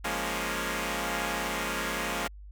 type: chord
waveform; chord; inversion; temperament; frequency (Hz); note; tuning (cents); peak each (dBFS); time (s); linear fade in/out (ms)
5% pulse; Bb minor seventh; second; equal; 174.61 / 207.7 / 233.1 / 277.2; F3 / Ab3 / Bb3 / Db4; 0 / 0 / 0 / 0; -24; 0.04-2.28; 10
effects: added 50 Hz sine -43 dBFS peak until 2.51 s